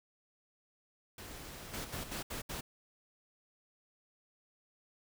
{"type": "noise", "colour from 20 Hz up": "pink", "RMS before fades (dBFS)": -48, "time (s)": [1.18, 2.22], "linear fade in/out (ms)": 2}
{"type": "noise bursts", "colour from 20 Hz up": "pink", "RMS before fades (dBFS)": -41, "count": 5, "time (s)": [1.73, 2.61], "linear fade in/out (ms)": 10, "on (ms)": 120, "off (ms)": 70}
{"effects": []}